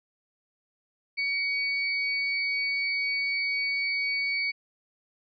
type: tone pair together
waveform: sine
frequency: 2249 / 4498 Hz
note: C#7 / C#8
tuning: +24 / +24 cents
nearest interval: octave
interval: 1200 cents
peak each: -26 / -34 dBFS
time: 1.17-4.52 s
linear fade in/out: 20 ms
effects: none